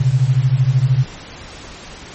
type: beating tone pair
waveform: sine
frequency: 123.3 / 136.3 Hz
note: B2 / C#3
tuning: -2 / -29 cents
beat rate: 13 Hz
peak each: -14 dBFS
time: 0-1.05 s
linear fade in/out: 10 ms
effects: pink hiss -35 dBFS RMS until 2.14 s + MP3 32 kbps